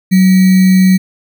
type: tone with sample-and-hold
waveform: sine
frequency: 186.9 Hz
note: F#3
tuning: 18 cents sharp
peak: -4 dBFS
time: 0.11-0.98 s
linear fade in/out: 20 ms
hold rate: 2100 Hz
effects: none